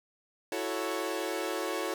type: chord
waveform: sawtooth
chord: F# minor seventh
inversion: third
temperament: equal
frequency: 329.6 / 370 / 440 / 554.4 Hz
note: E4 / F#4 / A4 / C#5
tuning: 0 / 0 / 0 / 0 cents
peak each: -33 dBFS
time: 0.52-1.94 s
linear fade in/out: 2 ms
effects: 10-bit